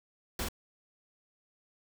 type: noise with echo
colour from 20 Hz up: pink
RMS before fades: -34 dBFS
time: 0.39-0.44 s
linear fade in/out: 2 ms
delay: 46 ms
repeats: 1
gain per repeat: -2 dB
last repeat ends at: 0.486 s
effects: none